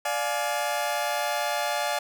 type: chord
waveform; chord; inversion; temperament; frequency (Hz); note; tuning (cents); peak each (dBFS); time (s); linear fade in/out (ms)
sawtooth; D diminished; none; just; 587.3 / 704.8 / 845.8; D5 / F5 / Ab5; 0 / +16 / +31; -26; 0.05-1.99; 5
effects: none